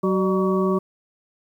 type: harmonic tone with a mistuned harmonic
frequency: 188.4 Hz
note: F#3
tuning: 32 cents sharp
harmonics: 1 / 2 / 3 / 5 / 6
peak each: -21 / -21 / -29 / -35 / -27 dBFS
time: 0.03-0.79 s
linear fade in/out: 10 ms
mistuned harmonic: 3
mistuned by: +100 cents
effects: 9-bit